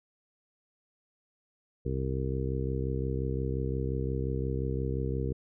harmonic tone, 65.7 Hz, C2, 8 cents sharp, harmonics 1 / 2 / 3 / 4 / 5 / 6 / 7, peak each -33 / -33 / -40 / -40 / -41 / -38 / -38 dBFS, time 1.85-5.33 s, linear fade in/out 10 ms, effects none

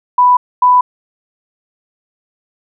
sine tone pair in turn, 990 / 993.7 Hz, B5 / B5, +4 / +10 cents, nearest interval unison, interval 6 cents, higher second, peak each -5 dBFS, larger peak neither, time 0.18-0.37 / 0.62-0.81 s, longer neither, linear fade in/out 5 ms, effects none

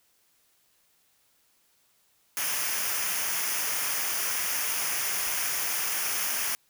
white noise with comb filter, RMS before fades -29 dBFS, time 2.37-6.55 s, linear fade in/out 0 ms, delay 0.25 ms, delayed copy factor -0.65, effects white hiss -67 dBFS RMS until 6.69 s

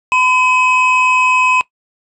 triangle tone pair together, 1011 / 2548 Hz, B5 / D#7, +40 / +41 cents, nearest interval octave + major third, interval 1601 cents, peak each -11 dBFS, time 0.12-1.61 s, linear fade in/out 0 ms, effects noise-tail reverb RT60 0.1 s tail -19 dB re dry + resampled to 24000 Hz

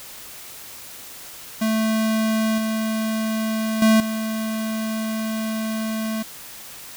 square tone with level steps, 220 Hz, A3, in tune, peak -19 / -22 / -13 / -24 dBFS, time 1.61-6.23 s, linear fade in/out 10 ms, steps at 2.58 / 3.82 / 4 s, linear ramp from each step 2 ms, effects white hiss -39 dBFS RMS until 6.96 s

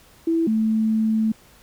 sine tone pair in turn, 329.6 / 219.8 Hz, E4 / A3, 0 / -2 cents, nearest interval perfect fifth, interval 702 cents, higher first, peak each -17 / -17 dBFS, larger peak neither, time 0.27-0.47 / 0.47-1.32 s, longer second, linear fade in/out 5 ms, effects pink hiss -52 dBFS RMS until 1.62 s

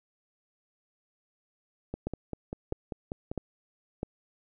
two click trains, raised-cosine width 2 ms, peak -18 / -21 dBFS, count 4 / 8, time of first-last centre 2.07-4.031 / 1.94-3.315 s, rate 1.53 / 5.09 Hz, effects none

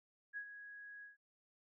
sine tone with ADSR envelope, 1661.2 Hz, G#6, in tune, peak -40 dBFS, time 0.33-1.17 s, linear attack 40 ms, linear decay 76 ms, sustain -10 dB, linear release 140 ms, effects none

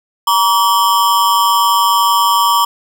square ring-modulated tone, 1046.5 Hz, C6, in tune, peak -7 dBFS, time 0.27-2.65 s, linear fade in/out 5 ms, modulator 101 Hz, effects none

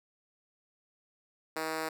5% pulse tone with high-pass filter, 159 Hz, D#3, 38 cents sharp, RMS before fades -35 dBFS, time 1.56-1.89 s, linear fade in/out 5 ms, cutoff 360 Hz, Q 1.4, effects none

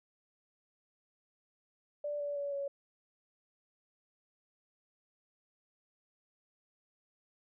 sine tone with pitch steps, 586 / 577.3 / 568.7 / 560.2 Hz, D5 / D5 / C#5 / C#5, -4 / -30 / +44 / +18 cents, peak -34 dBFS, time 2.04-2.68 s, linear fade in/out 5 ms, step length 160 ms, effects none

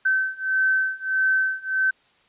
sine beating tone pair, 1537 / 1538.6 Hz, G6 / G6, -35 / -33 cents, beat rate 1.6 Hz, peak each -23 / -22 dBFS, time 0.05-1.91 s, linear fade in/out 10 ms, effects white hiss -60 dBFS RMS until 2.28 s + resampled to 8000 Hz

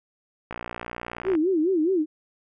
click train, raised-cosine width 0.5 ms, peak -18 dBFS, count 51, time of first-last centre 0.51-1.352 s, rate 59.4 Hz
sine tone with vibrato, 343.4 Hz, F4, 29 cents flat, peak -19 dBFS, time 1.24-2.06 s, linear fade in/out 50 ms, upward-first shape sine, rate 4.8 Hz, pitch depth 210 cents each way
effects none

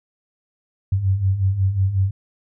sine beating tone pair, 92.4 / 97.9 Hz, F#2 / G2, -2 / -2 cents, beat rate 5.5 Hz, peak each -23 / -17 dBFS, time 0.92-2.11 s, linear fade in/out 5 ms, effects none

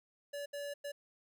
square tone bursts at uneven times, 573 Hz, D5, 43 cents flat, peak -40 dBFS, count 3, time 0.33-0.46 / 0.53-0.74 / 0.84-0.92 s, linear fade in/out 10 ms, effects none

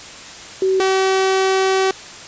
sine / sawtooth tone pair in turn, 380 / 381.7 Hz, F#4 / G4, +46 / -46 cents, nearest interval unison, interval 8 cents, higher second, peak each -13 / -10 dBFS, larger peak second, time 0.62-0.8 / 0.8-1.91 s, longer second, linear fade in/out 2 ms, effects white hiss -35 dBFS RMS until 2.27 s + resampled to 16000 Hz

